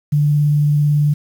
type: tone with vibrato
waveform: sine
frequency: 147.4 Hz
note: D3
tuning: 7 cents sharp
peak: -11 dBFS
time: 0.12-1.14 s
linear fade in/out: 10 ms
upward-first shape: triangle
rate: 18 Hz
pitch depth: 16 cents each way
effects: 7-bit